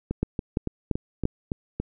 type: two click trains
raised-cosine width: 3 ms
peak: -14 / -10 dBFS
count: 7 / 4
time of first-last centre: 0.11-1.8 / 0.23-1.254 s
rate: 3.55 / 2.93 Hz
effects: none